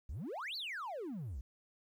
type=exponential two-way sweep; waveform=triangle; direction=up then down; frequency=54.1 to 4699 to 54.1 Hz; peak=-37 dBFS; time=0.09-1.41 s; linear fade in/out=5 ms; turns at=0.56 s; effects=tanh soft clip ceiling -34 dBFS + 12-bit